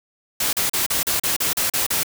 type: noise bursts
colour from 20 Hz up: white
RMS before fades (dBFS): -21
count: 10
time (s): 0.4-2.033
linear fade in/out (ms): 5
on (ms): 130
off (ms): 37
effects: none